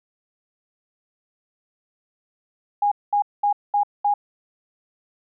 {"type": "tone bursts", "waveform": "sine", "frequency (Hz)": 820, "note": "G#5", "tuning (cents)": -22, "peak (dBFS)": -16, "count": 5, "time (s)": [2.82, 4.14], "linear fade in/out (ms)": 5, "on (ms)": 96, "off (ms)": 210, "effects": []}